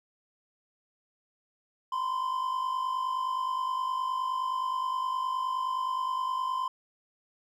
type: tone pair together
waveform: triangle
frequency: 987.8 / 1037.4 Hz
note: B5 / C6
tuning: 0 / -15 cents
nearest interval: minor second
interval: 85 cents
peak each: -34 / -27 dBFS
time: 1.92-6.68 s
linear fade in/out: 5 ms
effects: none